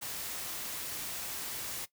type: noise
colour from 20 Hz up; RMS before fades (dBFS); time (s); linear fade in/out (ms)
white; -39; 0.01-1.86; 20
effects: noise-tail reverb RT60 0.1 s tail -17 dB re dry